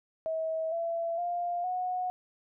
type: tone with pitch steps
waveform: sine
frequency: 643 / 671.1 / 700.4 / 731 Hz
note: E5 / E5 / F5 / F#5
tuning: -43 / +31 / +5 / -21 cents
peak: -29 dBFS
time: 0.26-2.1 s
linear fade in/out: 0 ms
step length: 460 ms
effects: none